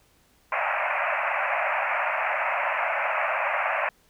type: band-pass noise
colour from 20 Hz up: pink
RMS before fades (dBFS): -26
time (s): 0.52-3.89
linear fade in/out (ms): 2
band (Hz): 570 to 2600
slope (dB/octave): 96
effects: pink hiss -62 dBFS RMS until 4.09 s